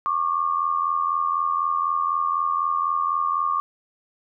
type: tone pair together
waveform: sine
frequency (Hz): 1103 / 1187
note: C#6 / D6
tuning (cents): -9 / +18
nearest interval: minor second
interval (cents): 127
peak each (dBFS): -23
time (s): 0.06-3.6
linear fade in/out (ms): 0
effects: none